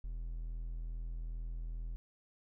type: tone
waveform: triangle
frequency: 41.2 Hz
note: E1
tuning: in tune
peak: -36 dBFS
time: 0.04-1.96 s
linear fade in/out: 0 ms
effects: none